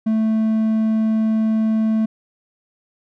triangle tone, 220 Hz, A3, in tune, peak -13 dBFS, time 0.06-2.06 s, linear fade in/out 10 ms, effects none

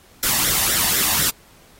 white noise with flanger, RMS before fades -19 dBFS, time 0.23-1.3 s, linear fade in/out 2 ms, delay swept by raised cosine 0.53 to 1.11 ms, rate 4 Hz, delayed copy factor +0.6, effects pink hiss -51 dBFS RMS until 1.79 s + AAC 48 kbps

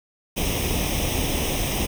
pink noise with comb filter, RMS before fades -24 dBFS, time 0.36-1.87 s, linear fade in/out 20 ms, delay 0.34 ms, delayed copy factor +0.75, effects none

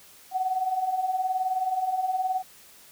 sine beating tone pair, 733 / 752 Hz, F#5 / F#5, -16 / +28 cents, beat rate 19 Hz, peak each -31 / -25 dBFS, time 0.31-2.43 s, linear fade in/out 50 ms, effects white hiss -52 dBFS RMS until 2.91 s

